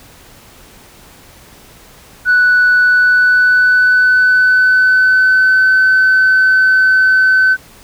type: tone with pitch glide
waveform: sine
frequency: 1482 to 1521.9 Hz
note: F#6 to F#6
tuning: +2 to +48 cents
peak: -5 dBFS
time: 2.25-7.57 s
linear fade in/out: 50 ms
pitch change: +46 cents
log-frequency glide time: 2.81-5.69 s
effects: tanh soft clip ceiling -4 dBFS + pink hiss -41 dBFS RMS until 7.83 s